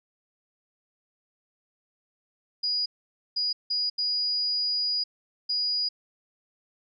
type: tone bursts at uneven times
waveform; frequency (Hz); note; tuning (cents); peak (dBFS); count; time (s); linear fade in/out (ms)
sine; 4900; D#8; -27; -24; 5; 2.63-2.86 / 3.36-3.53 / 3.7-3.9 / 3.98-5.04 / 5.49-5.89; 10
effects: none